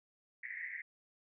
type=band-pass noise; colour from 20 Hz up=white; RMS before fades=-44 dBFS; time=0.43-0.82 s; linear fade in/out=5 ms; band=1800 to 2100 Hz; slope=96 dB/octave; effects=none